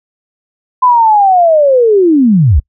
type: linear sweep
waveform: sine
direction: down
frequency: 1020 to 55 Hz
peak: -4 dBFS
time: 0.82-2.6 s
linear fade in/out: 10 ms
effects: noise-tail reverb RT60 0.1 s tail -26 dB re dry